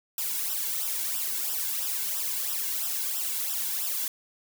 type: noise with flanger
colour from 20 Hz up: blue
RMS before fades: -30 dBFS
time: 0.18-4.08 s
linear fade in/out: 2 ms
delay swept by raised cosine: 0.45 to 1.65 ms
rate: 3 Hz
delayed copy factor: -0.9
effects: none